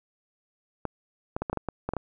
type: clicks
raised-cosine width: 1 ms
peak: -15 dBFS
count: 10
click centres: 0.853 / 1.365 / 1.42 / 1.498 / 1.53 / 1.573 / 1.687 / 1.89 / 1.936 / 1.967 s
effects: none